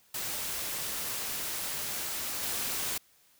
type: noise with level steps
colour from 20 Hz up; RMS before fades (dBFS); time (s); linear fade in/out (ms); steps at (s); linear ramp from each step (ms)
white; -35 / -33; 0.14-2.98; 5; 2.43; 2
effects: white hiss -64 dBFS RMS until 3.39 s